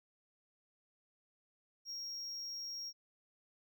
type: tone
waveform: triangle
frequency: 5588 Hz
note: F8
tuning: in tune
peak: -40 dBFS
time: 1.85-2.93 s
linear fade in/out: 50 ms
effects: none